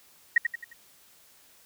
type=tone with echo; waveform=sine; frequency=1883 Hz; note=A#6; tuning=17 cents sharp; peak=-15 dBFS; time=0.36-0.38 s; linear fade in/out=5 ms; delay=88 ms; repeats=4; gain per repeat=-7 dB; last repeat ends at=0.732 s; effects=white hiss -58 dBFS RMS until 1.65 s